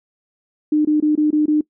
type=tone bursts; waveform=sine; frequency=302.7 Hz; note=D#4; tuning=48 cents flat; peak=-12 dBFS; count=6; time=0.72-1.61 s; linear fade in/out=5 ms; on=130 ms; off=22 ms; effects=noise-tail reverb RT60 0.1 s tail -22 dB re dry